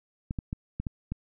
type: clicks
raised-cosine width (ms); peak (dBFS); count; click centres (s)
5; -19; 6; 0.309 / 0.388 / 0.529 / 0.8 / 0.868 / 1.12
effects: none